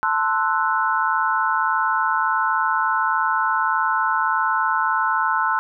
sine chord, F# half-diminished seventh, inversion first, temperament equal with one note detuned, 883.1 / 1046.5 / 1318.5 / 1480 Hz, A5 / C6 / E6 / F#6, +6 / 0 / 0 / 0 cents, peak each -23 dBFS, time 0.03-5.59 s, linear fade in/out 0 ms, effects none

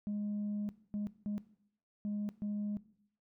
sine tone bursts at uneven times, 207.1 Hz, G#3, 5 cents flat, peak -32 dBFS, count 5, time 0.07-0.69 / 0.94-1.07 / 1.26-1.38 / 2.05-2.29 / 2.42-2.77 s, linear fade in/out 0 ms, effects noise-tail reverb RT60 0.7 s tail -19 dB re dry + tanh soft clip ceiling -32 dBFS

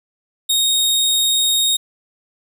sawtooth tone, 3729 Hz, A#7, in tune, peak -11 dBFS, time 0.49-1.77 s, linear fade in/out 10 ms, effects none

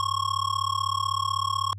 square tone with amplitude modulation, 1091 Hz, C#6, 28 cents flat, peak -21 dBFS, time 0-1.73 s, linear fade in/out 0 ms, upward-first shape sine, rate 36 Hz, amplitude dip 100%, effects added 99 Hz sine -36 dBFS peak until 1.78 s + low-pass 7000 Hz 12 dB/octave

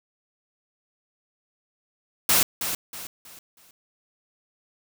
white noise with echo, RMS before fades -19 dBFS, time 2.29-2.43 s, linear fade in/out 2 ms, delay 320 ms, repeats 4, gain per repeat -9 dB, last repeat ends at 3.71 s, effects none

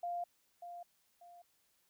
sine tone with echo, 698.5 Hz, F5, in tune, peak -36 dBFS, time 0.03-0.24 s, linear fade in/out 5 ms, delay 590 ms, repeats 2, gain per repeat -9 dB, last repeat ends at 1.42 s, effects white hiss -75 dBFS RMS until 1.89 s

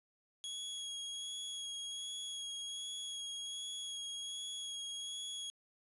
sawtooth tone with vibrato, 3322 Hz, G#7, in tune, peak -38 dBFS, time 0.44-5.5 s, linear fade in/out 0 ms, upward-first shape sine, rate 1.3 Hz, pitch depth 16 cents each way, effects resampled to 24000 Hz + 11-bit

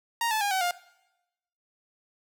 sawtooth tone with pitch steps, 932.3 / 869.9 / 811.6 / 757.3 / 706.6 Hz, A#5 / A5 / G#5 / F#5 / F5, 0 / -20 / -40 / +40 / +20 cents, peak -21 dBFS, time 0.21-0.71 s, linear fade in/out 2 ms, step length 100 ms, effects noise-tail reverb RT60 0.9 s tail -20 dB re dry

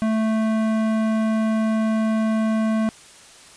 sine tone with tanh clipping, 220 Hz, A3, in tune, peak -20 dBFS, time 0.02-2.89 s, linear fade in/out 0 ms, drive 17 dB, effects white hiss -46 dBFS RMS until 3.56 s + resampled to 22050 Hz

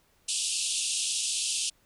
white band-pass noise, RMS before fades -30 dBFS, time 0.28-1.7 s, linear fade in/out 10 ms, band 2600 to 10000 Hz, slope 96 dB/octave, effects pink hiss -66 dBFS RMS until 1.85 s

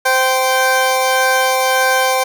20% pulse tone pair together, 519.9 / 779 Hz, C5 / G5, -11 / -11 cents, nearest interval perfect fifth, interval 700 cents, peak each -10 dBFS, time 0.05-2.24 s, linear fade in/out 10 ms, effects none

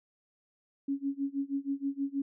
sine tone with tremolo, 277.4 Hz, C#4, 1 cent sharp, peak -27 dBFS, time 0.88-2.22 s, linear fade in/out 5 ms, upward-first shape sine, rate 6.3 Hz, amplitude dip 95%, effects none

